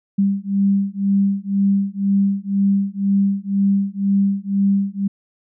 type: beating tone pair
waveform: sine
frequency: 196.8 / 198.8 Hz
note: G3 / G3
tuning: +7 / +25 cents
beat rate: 2 Hz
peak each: -18 dBFS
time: 0.18-5.08 s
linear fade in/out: 10 ms
effects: none